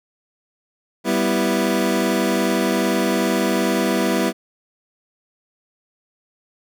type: chord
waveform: 25% pulse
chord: E minor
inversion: first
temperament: equal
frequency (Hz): 196 / 246.9 / 329.6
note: G3 / B3 / E4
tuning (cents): 0 / 0 / 0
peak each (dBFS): -18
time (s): 1.04-4.33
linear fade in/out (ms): 50
effects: none